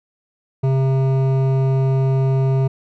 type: tone with hard clipping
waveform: sine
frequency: 133.4 Hz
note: C3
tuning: 34 cents sharp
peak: -16 dBFS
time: 0.63-2.68 s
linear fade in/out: 10 ms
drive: 12 dB
effects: none